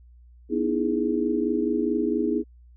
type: chord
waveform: sine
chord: E major seventh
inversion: second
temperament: equal with one note detuned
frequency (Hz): 246.9 / 305.1 / 329.6 / 415.3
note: B3 / D#4 / E4 / G#4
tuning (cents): 0 / -34 / 0 / 0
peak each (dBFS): -27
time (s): 0.49-2.44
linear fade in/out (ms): 50
effects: added 60 Hz sine -48 dBFS peak until 2.76 s